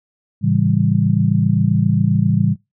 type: chord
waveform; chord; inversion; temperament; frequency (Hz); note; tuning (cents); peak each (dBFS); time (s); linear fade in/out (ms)
sine; A dominant seventh; none; just; 110 / 137.5 / 165 / 198; A2 / C#3 / E3 / G3; 0 / -14 / +2 / +18; -18; 0.41-2.56; 50
effects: noise-tail reverb RT60 0.2 s tail -22 dB re dry